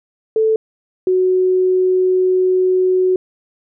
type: tone pair in turn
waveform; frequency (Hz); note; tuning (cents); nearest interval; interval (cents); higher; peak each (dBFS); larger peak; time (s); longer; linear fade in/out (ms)
sine; 440 / 370; A4 / F#4; 0 / 0; minor third; 300; first; -11; neither; 0.36-0.56 / 1.07-3.16; second; 2
effects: none